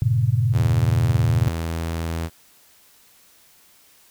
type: chord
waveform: sine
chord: G diminished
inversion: none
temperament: equal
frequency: 98 / 116.54 / 138.59 Hz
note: G2 / Bb2 / Db3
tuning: 0 / 0 / 0 cents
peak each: -23 / -18 / -23 dBFS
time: 0.02-1.48 s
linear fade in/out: 0 ms
type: tone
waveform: sawtooth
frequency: 82.5 Hz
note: E2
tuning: 2 cents sharp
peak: -20 dBFS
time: 0.52-2.3 s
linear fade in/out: 50 ms
effects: white hiss -54 dBFS RMS until 4.1 s